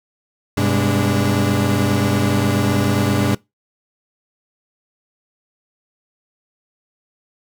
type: tone cluster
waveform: 35% pulse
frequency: 98.1 / 125.6 / 205.6 / 292.1 Hz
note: G2 / B2 / G#3 / D4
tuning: +2 / +30 / -17 / -9 cents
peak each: -19 dBFS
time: 0.57-3.35 s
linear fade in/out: 5 ms
effects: noise-tail reverb RT60 0.2 s tail -22 dB re dry